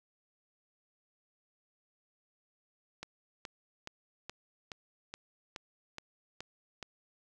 click train, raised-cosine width 0.2 ms, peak -24 dBFS, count 10, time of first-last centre 3.03-6.827 s, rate 2.37 Hz, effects none

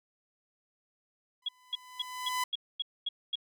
sawtooth tone with exponential growth, 1005 Hz, B5, 30 cents sharp, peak -24 dBFS, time 1.42-2.44 s, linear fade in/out 5 ms, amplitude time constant 220 ms
sine tone bursts, 3322 Hz, G#7, in tune, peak -29 dBFS, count 8, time 1.46-3.356 s, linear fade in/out 5 ms, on 27 ms, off 240 ms
effects none

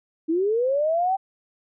sine linear sweep, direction up, 308.7 to 784 Hz, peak -19 dBFS, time 0.28-1.17 s, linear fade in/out 20 ms, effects none

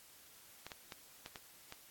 clicks, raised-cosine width 0.2 ms, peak -29 dBFS, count 6, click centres 0.666 / 0.718 / 0.922 / 1.261 / 1.358 / 1.724 s, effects white hiss -60 dBFS RMS until 1.9 s + AAC 64 kbps

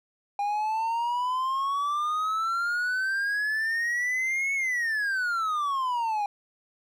triangle exponential two-way sweep, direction up then down, 807 to 2217 to 807 Hz, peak -23 dBFS, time 0.39-6.26 s, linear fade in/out 2 ms, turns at 4.54 s, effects none

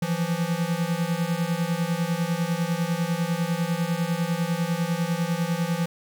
square beating tone pair, 164.81 / 174.81 Hz, E3 / F3, 0 / +2 cents, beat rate 10 Hz, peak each -27 dBFS, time 0.02-5.86 s, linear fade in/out 5 ms, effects none

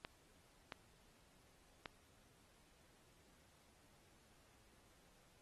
clicks, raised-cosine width 0.3 ms, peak -29 dBFS, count 3, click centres 0.049 / 0.722 / 1.858 s, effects pink hiss -71 dBFS RMS until 5.41 s + AAC 32 kbps

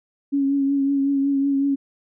sine tone with vibrato, 277.2 Hz, C#4, in tune, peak -17 dBFS, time 0.32-1.76 s, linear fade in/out 20 ms, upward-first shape triangle, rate 5.4 Hz, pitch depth 32 cents each way, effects none

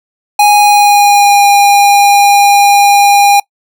square tone with pitch glide, 827 to 809 Hz, G#5 to G#5, -8 to -46 cents, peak -4 dBFS, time 0.39-3.4 s, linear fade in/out 5 ms, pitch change -38 cents, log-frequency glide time 0.55-1.44 s, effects noise-tail reverb RT60 0.1 s tail -24 dB re dry

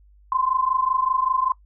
sine tone pair together, 1026.8 / 1052 Hz, C6 / C6, -33 / +9 cents, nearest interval unison, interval 42 cents, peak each -22 dBFS, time 0.32-1.52 s, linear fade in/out 2 ms, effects noise-tail reverb RT60 0.1 s tail -20 dB re dry + added 50 Hz sine -50 dBFS peak until 1.65 s

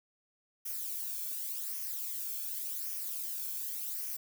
violet noise with flanger, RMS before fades -38 dBFS, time 0.65-4.17 s, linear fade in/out 10 ms, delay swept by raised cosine 0.25 to 1.05 ms, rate 0.88 Hz, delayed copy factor -0.6, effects none

